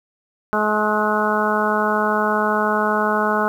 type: harmonic tone with a mistuned harmonic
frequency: 212.6 Hz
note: G#3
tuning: 41 cents sharp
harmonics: 1 / 2 / 3 / 4 / 5 / 6 / 7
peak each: -24 / -24 / -24 / -24 / -24 / -24 / -24 dBFS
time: 0.53-3.48 s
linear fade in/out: 0 ms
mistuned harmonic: 7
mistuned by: -18 cents
effects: 8-bit